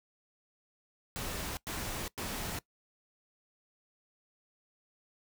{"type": "noise bursts", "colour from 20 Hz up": "pink", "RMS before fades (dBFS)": -38, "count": 3, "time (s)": [1.16, 2.588], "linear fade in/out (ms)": 0, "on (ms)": 410, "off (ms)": 99, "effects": ["noise-tail reverb RT60 0.1 s tail -20 dB re dry"]}